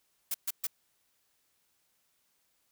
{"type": "noise bursts", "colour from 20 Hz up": "blue", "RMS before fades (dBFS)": -32, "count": 3, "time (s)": [0.31, 0.669], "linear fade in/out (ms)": 5, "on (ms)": 33, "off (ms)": 130, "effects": ["white hiss -74 dBFS RMS until 2.71 s"]}